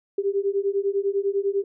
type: beating tone pair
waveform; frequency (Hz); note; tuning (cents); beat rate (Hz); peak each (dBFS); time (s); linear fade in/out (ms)
sine; 392 / 402; G4 / G4; 0 / +44; 10; -24; 0.18-1.64; 5
effects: none